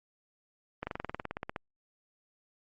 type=slowing click train; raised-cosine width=0.5 ms; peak=-20 dBFS; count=15; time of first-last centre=0.83-1.562 s; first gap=40 ms; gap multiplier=1.04; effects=Opus 48 kbps